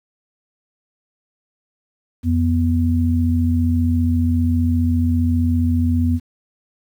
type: tone pair together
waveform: sine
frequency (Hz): 86.8 / 245.5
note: F2 / B3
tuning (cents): -10 / -10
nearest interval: octave + tritone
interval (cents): 1800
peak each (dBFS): -16 / -18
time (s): 2.23-6.2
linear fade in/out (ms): 50
effects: 8-bit